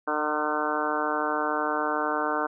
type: harmonic tone with a mistuned harmonic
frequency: 151.1 Hz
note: D3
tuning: 50 cents sharp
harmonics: 2 / 3 / 4 / 5 / 6 / 7 / 8 / 9 / 10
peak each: -33 / -33 / -33 / -33 / -33 / -33 / -33 / -33 / -33 dBFS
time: 0.07-2.47 s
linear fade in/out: 10 ms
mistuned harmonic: 6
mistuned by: +20 cents
effects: none